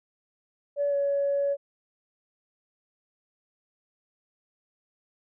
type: tone with pitch glide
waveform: sine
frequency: 572 to 562.8 Hz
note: D5 to C#5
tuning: -46 to +26 cents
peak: -22 dBFS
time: 0.76-1.57 s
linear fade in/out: 50 ms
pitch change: -28 cents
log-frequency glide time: 0.89-0.95 s
effects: tanh soft clip ceiling -18 dBFS